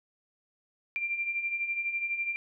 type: beating tone pair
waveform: sine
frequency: 2363 / 2375 Hz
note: D7 / D7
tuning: +10 / +19 cents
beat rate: 12 Hz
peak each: -37 / -30 dBFS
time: 0.96-2.36 s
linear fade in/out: 0 ms
effects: none